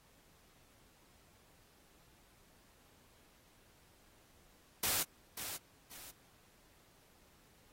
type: noise with echo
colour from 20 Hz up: white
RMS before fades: -34 dBFS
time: 4.83-5.03 s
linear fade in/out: 5 ms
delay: 540 ms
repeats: 2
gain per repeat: -9 dB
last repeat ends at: 6.11 s
effects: pink hiss -67 dBFS RMS until 7.72 s + AAC 48 kbps